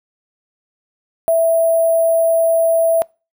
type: tone with sample-and-hold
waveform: sine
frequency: 659.3 Hz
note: E5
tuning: in tune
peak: -10 dBFS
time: 1.28-3.02 s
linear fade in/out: 0 ms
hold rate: 11025 Hz
effects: noise-tail reverb RT60 0.3 s tail -26 dB re dry